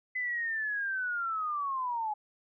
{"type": "linear sweep", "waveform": "sine", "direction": "down", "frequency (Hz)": [2027, 830.6], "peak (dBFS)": -30, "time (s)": [0.15, 2.14], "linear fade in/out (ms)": 10, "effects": []}